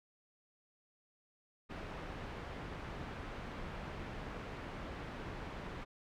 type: low-pass noise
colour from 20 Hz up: pink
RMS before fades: -45 dBFS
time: 1.69-5.85 s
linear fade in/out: 20 ms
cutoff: 2200 Hz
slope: 12 dB/octave
effects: none